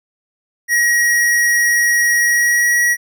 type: tone with pitch glide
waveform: square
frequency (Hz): 1899 to 1916.6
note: A#6 to A#6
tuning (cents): +32 to +48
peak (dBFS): -12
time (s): 0.68-2.97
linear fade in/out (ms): 50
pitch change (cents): +16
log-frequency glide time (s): 2.2-2.81
effects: none